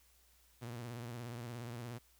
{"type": "tone with vibrato", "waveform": "sawtooth", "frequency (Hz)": 119, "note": "A#2", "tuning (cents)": 36, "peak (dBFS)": -39, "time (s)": [0.61, 1.99], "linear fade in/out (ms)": 20, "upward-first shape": "triangle", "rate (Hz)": 17, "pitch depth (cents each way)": 97, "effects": ["added 60 Hz sine -70 dBFS peak until 2.19 s", "white hiss -69 dBFS RMS until 2.19 s"]}